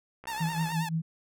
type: click train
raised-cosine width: 0.5 ms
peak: -31 dBFS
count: 32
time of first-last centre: 0.24-0.719 s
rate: 64.7 Hz
type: tone with vibrato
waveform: sawtooth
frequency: 888 Hz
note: A5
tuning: 16 cents sharp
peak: -29 dBFS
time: 0.27-0.89 s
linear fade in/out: 5 ms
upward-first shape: triangle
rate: 9.3 Hz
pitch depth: 93 cents each way
type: tone with tremolo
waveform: sine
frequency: 162.4 Hz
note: E3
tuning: 26 cents flat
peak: -25 dBFS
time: 0.4-1.02 s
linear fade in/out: 10 ms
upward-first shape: sine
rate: 5.8 Hz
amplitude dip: 80%
effects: none